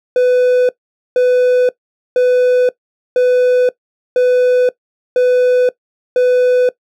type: tone bursts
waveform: triangle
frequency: 499.2 Hz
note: B4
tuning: 19 cents sharp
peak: -6 dBFS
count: 7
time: 0.16-6.69 s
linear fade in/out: 2 ms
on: 530 ms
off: 470 ms
effects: noise-tail reverb RT60 0.1 s tail -19 dB re dry